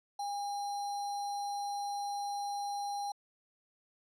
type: tone with sample-and-hold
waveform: sine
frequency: 810 Hz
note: G#5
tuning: 43 cents flat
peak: -34 dBFS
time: 0.19-3.12 s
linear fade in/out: 5 ms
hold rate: 4900 Hz
effects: low-pass 10000 Hz 12 dB/octave